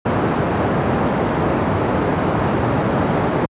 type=band-pass noise; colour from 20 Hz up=pink; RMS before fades=-18 dBFS; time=0.05-3.46 s; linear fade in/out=10 ms; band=100 to 1100 Hz; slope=12 dB/octave; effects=high-pass 60 Hz 12 dB/octave + resampled to 8000 Hz